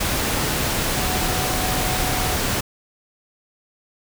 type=tone in noise; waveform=sine; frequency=741 Hz; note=F#5; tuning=2 cents sharp; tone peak=-29 dBFS; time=0.96-2.36 s; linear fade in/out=10 ms; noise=pink; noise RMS=-22 dBFS; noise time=0-2.61 s; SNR=-10 dB; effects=none